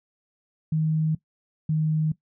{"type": "tone pair in turn", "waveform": "sine", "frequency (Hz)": [157.1, 155.92], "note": ["D#3", "D#3"], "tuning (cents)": [17, 4], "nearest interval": "unison", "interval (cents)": 13, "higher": "first", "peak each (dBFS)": -20, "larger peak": "neither", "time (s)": [[0.72, 1.15], [1.69, 2.12]], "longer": "neither", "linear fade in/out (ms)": 5, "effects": ["noise-tail reverb RT60 0.1 s tail -18 dB re dry"]}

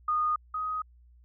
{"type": "tone pair in turn", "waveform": "sine", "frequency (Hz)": [1230, 1255.1], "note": ["D#6", "D#6"], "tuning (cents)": [-20, 15], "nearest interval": "unison", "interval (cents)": 35, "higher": "second", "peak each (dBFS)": [-24, -29], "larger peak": "first", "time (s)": [[0.08, 0.36], [0.54, 0.82]], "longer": "neither", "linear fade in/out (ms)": 5, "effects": ["added 60 Hz sine -54 dBFS peak until 1.24 s"]}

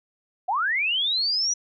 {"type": "linear sweep", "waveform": "sine", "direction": "up", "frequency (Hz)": [684, 5910], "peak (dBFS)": -21, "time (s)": [0.48, 1.54], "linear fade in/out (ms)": 10, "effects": []}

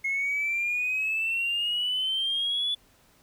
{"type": "exponential sweep", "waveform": "triangle", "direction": "up", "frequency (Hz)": [2160, 3457], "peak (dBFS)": -22, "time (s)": [0.04, 2.75], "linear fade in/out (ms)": 10, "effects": ["tanh soft clip ceiling -22 dBFS", "pink hiss -61 dBFS RMS until 3.22 s"]}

